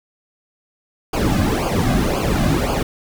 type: noise with flanger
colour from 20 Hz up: brown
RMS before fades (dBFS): -18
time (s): 1.13-2.83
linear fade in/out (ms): 5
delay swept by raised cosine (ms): 0.52 to 2.22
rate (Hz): 1.9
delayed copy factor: -0.8
effects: none